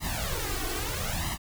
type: noise with flanger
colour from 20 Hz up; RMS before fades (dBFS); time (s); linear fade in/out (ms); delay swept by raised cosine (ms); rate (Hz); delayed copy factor
pink; -31; 0-1.38; 50; 1 to 2.7; 0.77; +0.95
effects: none